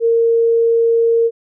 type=tone; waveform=sine; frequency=460.9 Hz; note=A#4; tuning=20 cents flat; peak=-10 dBFS; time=0-1.31 s; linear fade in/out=50 ms; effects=none